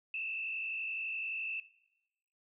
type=tone with frequency modulation; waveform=sine; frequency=2637 Hz; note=E7; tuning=in tune; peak=-35 dBFS; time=0.14-1.6 s; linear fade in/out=2 ms; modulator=51.7 Hz; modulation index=1.6; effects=noise-tail reverb RT60 0.9 s tail -19 dB re dry